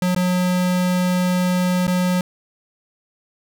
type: tone with dropouts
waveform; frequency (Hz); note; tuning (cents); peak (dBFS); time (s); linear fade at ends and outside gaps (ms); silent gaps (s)
square; 181; F#3; -38; -17; 0.02-2.21; 2; 0.148-0.162 / 1.869-1.878
effects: none